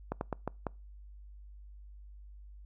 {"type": "slowing click train", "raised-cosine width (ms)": 1, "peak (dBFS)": -19, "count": 5, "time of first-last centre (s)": [0.12, 0.667], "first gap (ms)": 91, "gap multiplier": 1.28, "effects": ["noise-tail reverb RT60 0.3 s tail -26 dB re dry", "added 50 Hz sine -48 dBFS peak until 2.65 s"]}